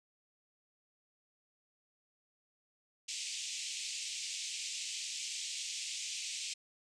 white band-pass noise, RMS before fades -41 dBFS, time 3.08-6.54 s, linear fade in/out 10 ms, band 2300 to 8000 Hz, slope 48 dB/octave, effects none

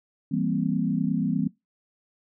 sine chord, C dominant seventh, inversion first, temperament equal, 164.81 / 196 / 233.1 / 261.6 Hz, E3 / G3 / Bb3 / C4, 0 / 0 / 0 / 0 cents, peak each -28 dBFS, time 0.31-1.48 s, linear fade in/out 10 ms, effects noise-tail reverb RT60 0.2 s tail -22 dB re dry

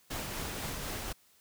pink noise with tremolo, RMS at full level -37 dBFS, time 0.1-1.13 s, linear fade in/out 10 ms, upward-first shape triangle, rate 4 Hz, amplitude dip 25%, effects white hiss -65 dBFS RMS until 1.4 s

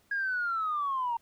sine linear sweep, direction down, 1650 to 913 Hz, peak -27 dBFS, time 0.11-1.17 s, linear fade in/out 5 ms, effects tanh soft clip ceiling -23 dBFS + pink hiss -67 dBFS RMS until 1.21 s

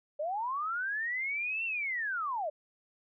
sine linear two-way sweep, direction up then down, 570 to 2740 to 570 Hz, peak -31 dBFS, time 0.19-2.5 s, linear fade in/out 10 ms, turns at 1.65 s, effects none

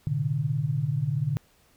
sine tone cluster, 112 / 127.6 / 148.3 Hz, A2 / C3 / D3, +31 / -43 / +17 cents, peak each -32 / -29 / -26 dBFS, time 0.07-1.37 s, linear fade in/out 0 ms, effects pink hiss -62 dBFS RMS until 1.76 s

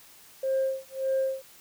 sine tone with tremolo, 532 Hz, C5, 29 cents sharp, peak -21 dBFS, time 0.43-1.42 s, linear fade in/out 5 ms, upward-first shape sine, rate 1.7 Hz, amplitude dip 100%, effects tanh soft clip ceiling -20 dBFS + white hiss -53 dBFS RMS until 1.6 s

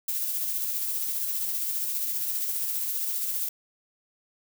violet noise with tremolo, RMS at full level -28 dBFS, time 0.08-3.49 s, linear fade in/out 5 ms, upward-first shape sine, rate 15 Hz, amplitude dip 30%, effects none

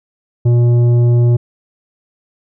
sine tone with tanh clipping, 120 Hz, B2, 49 cents flat, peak -9 dBFS, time 0.45-1.37 s, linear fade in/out 10 ms, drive 9 dB, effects none

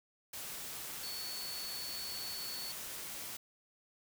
sine tone in noise, 4435 Hz, C#8, in tune, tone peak -42 dBFS, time 1.03-2.72 s, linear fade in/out 5 ms, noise white, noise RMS -44 dBFS, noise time 0.33-3.37 s, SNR -1 dB, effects none

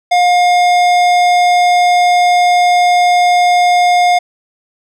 sine tone with tanh clipping, 712 Hz, F5, 33 cents sharp, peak -9 dBFS, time 0.11-4.19 s, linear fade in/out 10 ms, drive 17 dB, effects none

